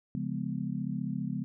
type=chord; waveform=sine; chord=C# dominant seventh; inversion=none; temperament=just; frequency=138.59 / 173.24 / 207.9 / 249.5 Hz; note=C#3 / E#3 / G#3 / B3; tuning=0 / -14 / +2 / +18 cents; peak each=-37 / -36 / -36 / -37 dBFS; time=0.15-1.44 s; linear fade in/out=0 ms; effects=none